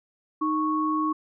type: tone pair together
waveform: sine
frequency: 310 / 1106 Hz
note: D#4 / C#6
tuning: -6 / -4 cents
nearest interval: octave + minor seventh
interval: 2202 cents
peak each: -25 dBFS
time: 0.41-1.13 s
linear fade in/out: 10 ms
effects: none